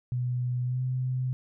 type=tone with pitch glide; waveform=sine; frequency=124.1 to 128.03 Hz; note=B2 to C3; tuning=+9 to -37 cents; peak=-26 dBFS; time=0.12-1.33 s; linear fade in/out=0 ms; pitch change=+54 cents; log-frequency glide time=0.64-0.81 s; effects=none